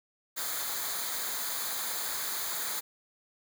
white noise with comb filter, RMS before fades -34 dBFS, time 0.36-2.81 s, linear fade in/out 20 ms, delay 0.36 ms, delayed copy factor -0.7, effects none

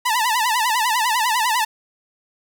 sawtooth tone with vibrato, 932.3 Hz, A#5, in tune, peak -13 dBFS, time 0.05-1.65 s, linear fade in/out 10 ms, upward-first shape sine, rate 10 Hz, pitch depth 140 cents each way, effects none

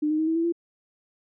sine tone with pitch steps, 301.2 / 308.6 / 316.2 / 323.9 / 331.9 / 340 Hz, D4 / D#4 / D#4 / E4 / E4 / F4, +44 / -14 / +28 / -30 / +12 / -46 cents, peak -21 dBFS, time 0.02-0.524 s, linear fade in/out 10 ms, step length 84 ms, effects none

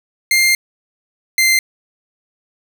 sawtooth tone pair in turn, 2107 / 2084 Hz, C7 / C7, +12 / -7 cents, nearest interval unison, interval 19 cents, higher first, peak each -7 dBFS, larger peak neither, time 0.31-0.55 / 1.38-1.59 s, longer first, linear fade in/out 2 ms, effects none

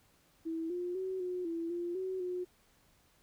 sine tone with pitch steps, 326.3 / 354.9 / 376.4 / 361.7 / 333.2 / 347.1 / 375.4 / 360.9 Hz, E4 / F4 / F#4 / F#4 / E4 / F4 / F#4 / F#4, -18 / +28 / +30 / -39 / +19 / -11 / +25 / -43 cents, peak -34 dBFS, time 0.45-2.45 s, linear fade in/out 20 ms, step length 250 ms, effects pink hiss -68 dBFS RMS until 3.22 s

